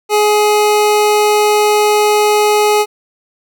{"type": "tone", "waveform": "25% pulse", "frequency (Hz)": 420, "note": "G#4", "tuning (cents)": 19, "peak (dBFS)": -5, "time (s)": [0.09, 2.86], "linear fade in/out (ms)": 50, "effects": []}